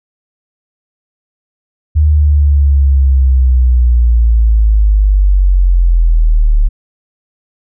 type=linear sweep; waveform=sine; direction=down; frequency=76.5 to 36.16 Hz; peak=-5 dBFS; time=1.95-6.69 s; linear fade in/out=20 ms; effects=none